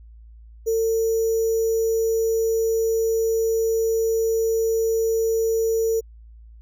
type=tone with sample-and-hold; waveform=sine; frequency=450 Hz; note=A4; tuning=39 cents sharp; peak=-18 dBFS; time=0.66-6.01 s; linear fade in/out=20 ms; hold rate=6300 Hz; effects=added 56 Hz sine -42 dBFS peak until 6.61 s